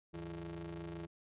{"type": "ring-modulated tone", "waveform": "35% pulse", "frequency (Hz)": 87.31, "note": "F2", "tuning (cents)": 0, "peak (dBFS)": -38, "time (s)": [0.13, 1.07], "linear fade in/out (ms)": 20, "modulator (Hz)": 249, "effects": ["resampled to 8000 Hz"]}